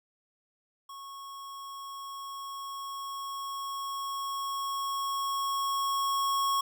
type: tone with level ramp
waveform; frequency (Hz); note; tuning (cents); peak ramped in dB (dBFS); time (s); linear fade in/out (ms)
square; 1100; C#6; -14; -43 to -26; 0.89-6.61; 5
effects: none